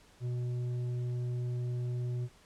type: tone with tanh clipping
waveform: triangle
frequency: 122.8 Hz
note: B2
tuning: 9 cents flat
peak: -33 dBFS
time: 0.2-2.29 s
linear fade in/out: 50 ms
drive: 11 dB
effects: pink hiss -61 dBFS RMS until 2.45 s + low-pass 9000 Hz 12 dB/octave